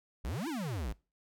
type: exponential two-way sweep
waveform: square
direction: up then down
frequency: 47.46 to 349.2 to 47.46 Hz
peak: -35 dBFS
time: 0.24-0.93 s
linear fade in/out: 10 ms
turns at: 0.48 s
effects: noise-tail reverb RT60 0.3 s tail -22 dB re dry